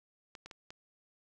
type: clicks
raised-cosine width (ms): 0.2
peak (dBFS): -30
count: 4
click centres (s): 0.352 / 0.46 / 0.512 / 0.705
effects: none